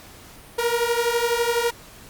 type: beating tone pair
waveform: sawtooth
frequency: 466.2 / 478.2 Hz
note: A#4 / A#4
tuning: 0 / +44 cents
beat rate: 12 Hz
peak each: -19 dBFS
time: 0.58-1.71 s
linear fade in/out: 10 ms
effects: pink hiss -45 dBFS RMS until 2.09 s + Opus 48 kbps